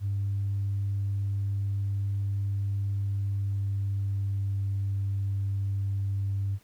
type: tone with pitch glide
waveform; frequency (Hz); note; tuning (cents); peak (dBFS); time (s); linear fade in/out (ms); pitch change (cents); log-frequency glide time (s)
sine; 99.6 to 98.74; G2 to G2; +28 to +13; -25; 0-6.59; 50; -15; 3.06-4.61
effects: tanh soft clip ceiling -22 dBFS + pink hiss -62 dBFS RMS until 6.63 s